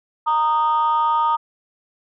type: tone pair together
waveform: sine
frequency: 927.1 / 1237 Hz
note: A#5 / D#6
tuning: -10 / -10 cents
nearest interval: perfect fourth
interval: 500 cents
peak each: -16 / -18 dBFS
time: 0.26-1.37 s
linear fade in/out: 20 ms
effects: tanh soft clip ceiling -11 dBFS